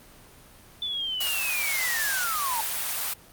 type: linear sweep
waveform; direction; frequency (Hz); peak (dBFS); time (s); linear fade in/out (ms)
sine; down; 3520 to 873; -27; 0.82-2.61; 2
type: high-pass noise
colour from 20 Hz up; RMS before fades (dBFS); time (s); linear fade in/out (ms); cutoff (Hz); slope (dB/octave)
white; -29; 1.2-3.14; 10; 610; 24
effects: pink hiss -51 dBFS RMS until 3.32 s + Opus 24 kbps

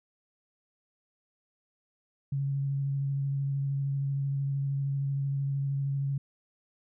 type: tone with vibrato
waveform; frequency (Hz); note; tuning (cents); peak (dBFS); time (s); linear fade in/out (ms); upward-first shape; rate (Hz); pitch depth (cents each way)
sine; 138.59; C#3; 0; -27; 2.32-6.18; 5; square; 13; 11
effects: none

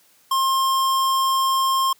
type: tone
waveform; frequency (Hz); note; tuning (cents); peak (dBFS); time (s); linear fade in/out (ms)
square; 1064; C6; +29; -18; 0.31-1.93; 5
effects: white hiss -57 dBFS RMS until 1.99 s + high-pass 100 Hz 12 dB/octave

